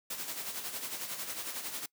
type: noise with tremolo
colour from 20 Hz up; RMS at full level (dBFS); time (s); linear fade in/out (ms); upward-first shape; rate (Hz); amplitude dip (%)
white; -37; 0.1-1.86; 5; sine; 11; 55
effects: noise-tail reverb RT60 0.1 s tail -24 dB re dry + high-pass 150 Hz 12 dB/octave